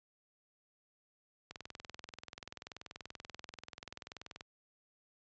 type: click train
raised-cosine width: 0.2 ms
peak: -28 dBFS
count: 61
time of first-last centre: 1.51-4.409 s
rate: 20.7 Hz
effects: high-pass 60 Hz 12 dB/octave + resampled to 16000 Hz